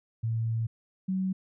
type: tone pair in turn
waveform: sine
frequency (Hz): 113.4 / 188.52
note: A#2 / F#3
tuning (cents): -47 / +33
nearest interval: major sixth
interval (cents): 880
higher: second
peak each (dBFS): -26 / -26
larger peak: neither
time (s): 0.23-0.67 / 1.08-1.33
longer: first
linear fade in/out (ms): 10
effects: none